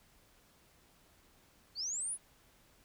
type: linear sweep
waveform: sine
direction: up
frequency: 4236 to 10548 Hz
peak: -35 dBFS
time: 1.75-2.18 s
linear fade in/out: 50 ms
effects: pink hiss -66 dBFS RMS until 2.84 s